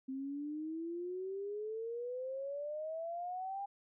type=exponential sweep; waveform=sine; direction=up; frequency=261.6 to 807 Hz; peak=-38 dBFS; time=0.08-3.66 s; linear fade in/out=10 ms; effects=none